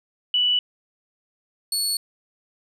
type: tone pair in turn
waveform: sine / 25% pulse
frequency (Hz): 2960 / 4406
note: F#7 / C#8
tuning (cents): 0 / -11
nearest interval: perfect fifth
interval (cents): 689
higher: second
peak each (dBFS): -17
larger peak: neither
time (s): 0.34-0.59 / 1.72-1.97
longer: neither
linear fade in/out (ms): 2
effects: none